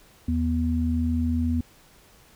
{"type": "tone pair together", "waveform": "sine", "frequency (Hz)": [81.3, 243.6], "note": ["E2", "B3"], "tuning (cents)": [-23, -24], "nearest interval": "octave + perfect fifth", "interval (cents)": 1899, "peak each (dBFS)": -24, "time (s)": [0.28, 1.61], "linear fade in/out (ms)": 5, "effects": ["pink hiss -55 dBFS RMS until 2.35 s"]}